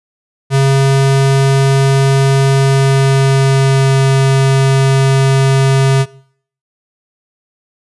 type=tone with pitch glide; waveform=square; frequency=136.1 to 135 Hz; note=C#3 to C#3; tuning=-31 to -45 cents; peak=-8 dBFS; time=0.5-6.06 s; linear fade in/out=50 ms; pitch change=-14 cents; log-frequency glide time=2.5-3.95 s; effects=noise-tail reverb RT60 0.6 s tail -21 dB re dry + resampled to 24000 Hz